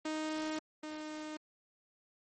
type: tone pair in turn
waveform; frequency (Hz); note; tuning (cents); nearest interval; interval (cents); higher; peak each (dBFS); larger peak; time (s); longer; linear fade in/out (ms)
sawtooth; 311.1 / 307.3; D#4 / D#4; 0 / -21; unison; 21; first; -31 / -37; first; 0.05-0.59 / 0.83-1.37; neither; 5
effects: MP3 32 kbps